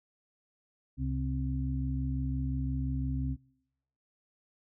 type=harmonic tone; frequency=65.8 Hz; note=C2; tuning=10 cents sharp; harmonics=1 / 2 / 4; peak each=-33 / -33 / -36 dBFS; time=0.97-3.37 s; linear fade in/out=50 ms; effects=noise-tail reverb RT60 0.9 s tail -26 dB re dry